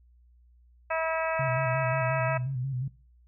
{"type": "harmonic tone", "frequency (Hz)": 323.3, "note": "E4", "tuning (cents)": -34, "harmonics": [2, 3, 4, 5, 6, 7, 8], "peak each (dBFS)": [-29, -33, -34, -36, -39, -41, -37], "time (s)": [0.9, 2.38], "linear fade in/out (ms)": 10}
{"type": "tone with vibrato", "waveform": "sine", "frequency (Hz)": 130.6, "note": "C3", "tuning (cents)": -3, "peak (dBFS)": -28, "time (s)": [1.39, 2.88], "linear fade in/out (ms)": 5, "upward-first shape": "square", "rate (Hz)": 5.6, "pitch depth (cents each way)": 69}
{"effects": ["noise-tail reverb RT60 0.4 s tail -20 dB re dry", "added 60 Hz sine -56 dBFS peak until 3.27 s"]}